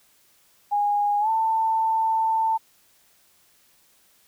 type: tone with pitch glide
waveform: sine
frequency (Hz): 822 to 891.2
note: G#5 to A5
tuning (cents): -18 to +22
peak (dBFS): -19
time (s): 0.71-2.58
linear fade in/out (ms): 20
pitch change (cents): +140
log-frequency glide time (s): 1.2-1.29
effects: white hiss -60 dBFS RMS until 4.27 s